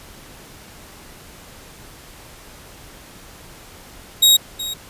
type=tone with echo; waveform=sawtooth; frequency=3788 Hz; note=A#7; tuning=27 cents sharp; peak=-6 dBFS; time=4.22-4.37 s; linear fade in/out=10 ms; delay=370 ms; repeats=1; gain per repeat=-15 dB; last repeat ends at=4.74 s; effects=pink hiss -42 dBFS RMS until 4.89 s + resampled to 32000 Hz